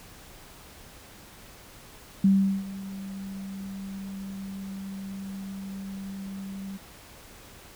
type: tone with ADSR envelope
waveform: sine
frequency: 194.5 Hz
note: G3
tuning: 13 cents flat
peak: -15 dBFS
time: 2.24-6.78 s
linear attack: 5 ms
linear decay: 390 ms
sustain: -19 dB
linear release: 20 ms
effects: pink hiss -49 dBFS RMS until 7.75 s